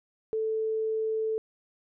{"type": "tone", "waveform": "sine", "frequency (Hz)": 440, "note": "A4", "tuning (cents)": 0, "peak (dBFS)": -26, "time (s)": [0.33, 1.38], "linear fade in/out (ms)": 0, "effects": []}